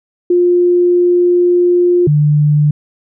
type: tone pair in turn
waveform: sine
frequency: 353.4 / 148.59 Hz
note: F4 / D3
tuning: +21 / +21 cents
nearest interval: octave + minor third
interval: 1500 cents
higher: first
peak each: -7 dBFS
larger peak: neither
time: 0.3-2.07 / 2.07-2.71 s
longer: first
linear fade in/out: 5 ms
effects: none